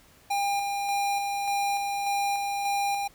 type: tone with tremolo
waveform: square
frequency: 803 Hz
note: G5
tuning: 41 cents sharp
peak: -25 dBFS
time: 0.3-3.08 s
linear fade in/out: 10 ms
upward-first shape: square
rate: 1.7 Hz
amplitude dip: 30%
effects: pink hiss -57 dBFS RMS until 3.14 s